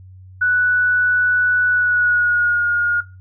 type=tone with pitch glide; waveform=sine; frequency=1480 to 1428.8 Hz; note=F#6 to F6; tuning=0 to +39 cents; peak=-13 dBFS; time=0.41-3.01 s; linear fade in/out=10 ms; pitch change=-61 cents; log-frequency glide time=1.68-2.67 s; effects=noise-tail reverb RT60 0.3 s tail -21 dB re dry + added 93 Hz sine -38 dBFS peak until 3.2 s